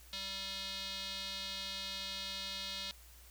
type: tone with band-pass filter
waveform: square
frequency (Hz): 194.1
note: G3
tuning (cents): -17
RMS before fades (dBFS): -42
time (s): 0.13-2.91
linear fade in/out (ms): 0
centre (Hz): 3900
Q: 3.7
effects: added 60 Hz sine -57 dBFS peak until 3.3 s + white hiss -60 dBFS RMS until 3.3 s